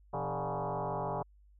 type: tone with frequency modulation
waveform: sine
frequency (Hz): 118.5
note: A#2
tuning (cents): +29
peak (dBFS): -32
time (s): 0.13-1.23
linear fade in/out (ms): 10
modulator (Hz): 142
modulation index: 6.7
effects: added 50 Hz sine -58 dBFS peak until 1.59 s